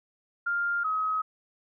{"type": "tone pair in turn", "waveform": "sine", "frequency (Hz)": [1400, 1271.6], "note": ["F6", "D#6"], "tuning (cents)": [4, 37], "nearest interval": "major second", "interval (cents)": 167, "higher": "first", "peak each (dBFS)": -25, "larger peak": "neither", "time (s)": [[0.46, 0.84], [0.84, 1.22]], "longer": "neither", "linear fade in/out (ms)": 10, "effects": []}